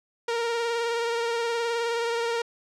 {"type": "tone with vibrato", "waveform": "sawtooth", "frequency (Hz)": 466.2, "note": "A#4", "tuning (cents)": 0, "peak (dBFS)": -21, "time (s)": [0.28, 2.42], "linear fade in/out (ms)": 5, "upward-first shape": "triangle", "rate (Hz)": 19, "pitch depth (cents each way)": 34, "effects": ["low-pass 6000 Hz 12 dB/octave"]}